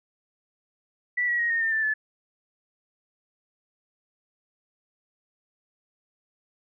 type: tone with pitch steps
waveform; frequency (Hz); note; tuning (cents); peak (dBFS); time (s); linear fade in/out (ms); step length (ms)
sine; 1962 / 1921.6 / 1882.1 / 1843.3 / 1805.4 / 1768.3 / 1731.9; B6 / B6 / A#6 / A#6 / A6 / A6 / A6; -12 / -48 / +16 / -20 / +44 / +8 / -28; -22; 1.17-1.94; 10; 110
effects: none